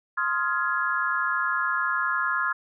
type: chord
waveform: sine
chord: F minor seventh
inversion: second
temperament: just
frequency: 1047.7 / 1257.2 / 1396.9 / 1676.3 Hz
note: C6 / Eb6 / F6 / Ab6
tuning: +2 / +18 / 0 / +16 cents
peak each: -29 / -30 / -27 / -28 dBFS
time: 0.17-2.53 s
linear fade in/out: 10 ms
effects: none